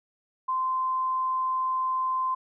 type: tone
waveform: sine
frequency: 1037 Hz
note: C6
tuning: 16 cents flat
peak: -24 dBFS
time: 0.48-2.35 s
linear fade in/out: 10 ms
effects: none